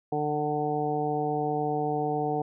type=harmonic tone; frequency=149.4 Hz; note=D3; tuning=30 cents sharp; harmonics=1 / 2 / 3 / 4 / 5 / 6; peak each=-34 / -33 / -30 / -41 / -29 / -40 dBFS; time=0.12-2.42 s; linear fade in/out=5 ms; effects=none